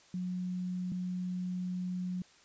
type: tone pair in turn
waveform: sine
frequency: 181.4 / 181.4 Hz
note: F#3 / F#3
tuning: -34 / -34 cents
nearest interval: unison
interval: 0 cents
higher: neither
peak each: -33 / -33 dBFS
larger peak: neither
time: 0.14-0.92 / 0.92-2.22 s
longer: second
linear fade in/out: 2 ms
effects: white hiss -61 dBFS RMS until 2.44 s + resampled to 16000 Hz